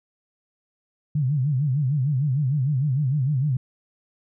sine tone with vibrato, 138.59 Hz, C#3, in tune, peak -19 dBFS, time 1.15-3.57 s, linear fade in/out 5 ms, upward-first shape sine, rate 6.6 Hz, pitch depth 180 cents each way, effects none

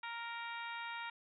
harmonic tone, 466.2 Hz, A#4, in tune, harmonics 2 / 3 / 4 / 5 / 6 / 7 / 8, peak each -45 / -47 / -49 / -49 / -54 / -57 / -54 dBFS, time 0.03-1.1 s, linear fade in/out 5 ms, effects none

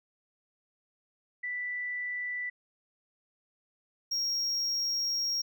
sine / triangle tone pair in turn, 1975.5 / 5588 Hz, B6 / F8, 0 / 0 cents, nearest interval octave + tritone, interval 1800 cents, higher second, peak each -32 / -27 dBFS, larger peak second, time 1.43-2.5 / 4.11-5.42 s, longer second, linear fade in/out 10 ms, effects none

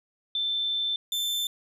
sine / 40% pulse tone pair in turn, 3544 / 3544 Hz, A7 / A7, +12 / +12 cents, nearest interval unison, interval 0 cents, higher neither, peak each -25 dBFS, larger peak neither, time 0.35-0.96 / 1.12-1.47 s, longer first, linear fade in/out 2 ms, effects none

